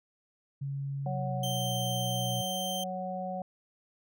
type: tone with pitch glide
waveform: sine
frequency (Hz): 138.8 to 123.66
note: C#3 to B2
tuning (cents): +3 to +3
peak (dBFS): -32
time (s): 0.61-2.42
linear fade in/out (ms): 10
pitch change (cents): -200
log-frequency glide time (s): 1.05-1.74
type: harmonic tone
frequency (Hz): 185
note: F#3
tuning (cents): 0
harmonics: 1 / 3 / 4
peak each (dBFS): -38 / -38 / -36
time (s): 1.06-3.42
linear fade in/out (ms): 2
type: tone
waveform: sawtooth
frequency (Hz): 3136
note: G7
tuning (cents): 0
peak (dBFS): -31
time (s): 1.43-2.84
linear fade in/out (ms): 5
effects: none